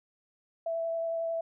sine tone with vibrato, 662 Hz, E5, 7 cents sharp, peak -29 dBFS, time 0.66-1.41 s, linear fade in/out 5 ms, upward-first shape sine, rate 11 Hz, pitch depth 9 cents each way, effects none

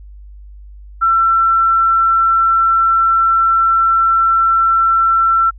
sine tone, 1345 Hz, E6, 34 cents sharp, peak -9 dBFS, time 1.01-5.51 s, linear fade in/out 20 ms, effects added 50 Hz sine -33 dBFS peak until 5.58 s

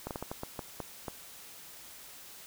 slowing click train, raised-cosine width 1 ms, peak -22 dBFS, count 9, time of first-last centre 0.07-1.082 s, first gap 38 ms, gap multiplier 1.33, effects white hiss -50 dBFS RMS until 2.46 s

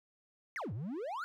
triangle exponential two-way sweep, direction down then up, 2268 to 94.9 to 1507 Hz, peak -35 dBFS, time 0.56-1.24 s, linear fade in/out 0 ms, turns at 0.73 s, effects none

